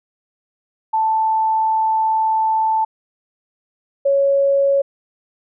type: tone pair in turn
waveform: sine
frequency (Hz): 881 / 555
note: A5 / C#5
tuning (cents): +2 / +2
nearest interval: minor sixth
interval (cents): 800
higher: first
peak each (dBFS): -14 / -12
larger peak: second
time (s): 0.93-2.85 / 4.05-4.82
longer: first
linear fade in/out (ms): 10
effects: none